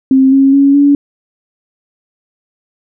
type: tone with pitch steps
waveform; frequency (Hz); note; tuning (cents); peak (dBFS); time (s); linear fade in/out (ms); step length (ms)
sine; 265.2 / 271.6 / 278.1 / 284.7; C4 / C#4 / C#4 / C#4; +23 / -35 / +6 / +46; -4; 0.11-0.95; 2; 210
effects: none